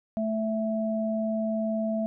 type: tone pair together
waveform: sine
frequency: 219.5 / 659.3 Hz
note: A3 / E5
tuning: -4 / 0 cents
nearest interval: octave + perfect fifth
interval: 1904 cents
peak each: -27 / -29 dBFS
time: 0.17-2.06 s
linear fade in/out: 0 ms
effects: none